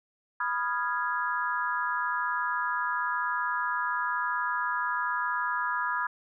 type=chord; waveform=sine; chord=F half-diminished seventh; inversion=second; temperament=equal with one note detuned; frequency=987.8 / 1235.9 / 1396.9 / 1661.2 Hz; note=Cb6 / Eb6 / F6 / Ab6; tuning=0 / -12 / 0 / 0 cents; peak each=-31 / -33 / -34 / -32 dBFS; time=0.4-6.07 s; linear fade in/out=5 ms; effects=none